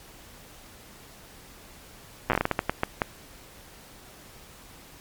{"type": "slowing click train", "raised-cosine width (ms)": 0.5, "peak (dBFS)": -7, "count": 13, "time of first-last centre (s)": [2.3, 3.018], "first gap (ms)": 8, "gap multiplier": 1.33, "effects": ["pink hiss -49 dBFS RMS until 5 s", "MP3 96 kbps"]}